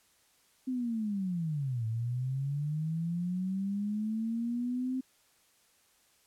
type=linear two-way sweep; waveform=sine; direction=down then up; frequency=261.6 to 110 to 261.6 Hz; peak=-30 dBFS; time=0.67-5.01 s; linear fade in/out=10 ms; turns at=1.86 s; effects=white hiss -67 dBFS RMS until 6.26 s + low-pass 12000 Hz 12 dB/octave